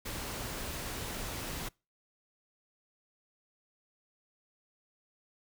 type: noise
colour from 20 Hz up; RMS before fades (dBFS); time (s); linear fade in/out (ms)
pink; -39; 0.05-1.69; 10
effects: noise-tail reverb RT60 0.3 s tail -26 dB re dry